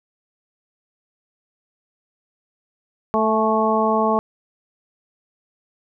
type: harmonic tone with a mistuned harmonic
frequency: 220 Hz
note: A3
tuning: in tune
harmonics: 1 / 2 / 3 / 4 / 5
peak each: -22 / -22 / -22 / -22 / -22 dBFS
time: 3.14-4.19 s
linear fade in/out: 0 ms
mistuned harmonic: 4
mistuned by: -32 cents
effects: none